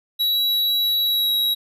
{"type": "tone with pitch glide", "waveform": "square", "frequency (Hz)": [3901, 3858], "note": ["B7", "B7"], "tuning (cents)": [-22, -41], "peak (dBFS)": -18, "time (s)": [0.19, 1.55], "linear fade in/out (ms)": 20, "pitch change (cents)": -19, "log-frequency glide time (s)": [1.02, 1.32], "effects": []}